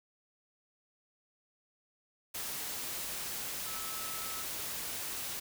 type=tone in noise; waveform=sine; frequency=1300 Hz; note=E6; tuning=24 cents flat; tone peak=-46 dBFS; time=3.66-4.43 s; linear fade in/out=10 ms; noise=white; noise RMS=-39 dBFS; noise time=2.34-5.4 s; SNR=-10 dB; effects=none